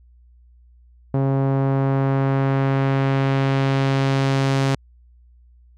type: tone with low-pass filter sweep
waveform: sawtooth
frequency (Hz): 135.8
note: C#3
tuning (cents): -35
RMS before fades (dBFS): -19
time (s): 1.14-4.75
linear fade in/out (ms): 2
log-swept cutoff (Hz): 740 to 6800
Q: 0.8
effects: added 60 Hz sine -48 dBFS peak until 5.77 s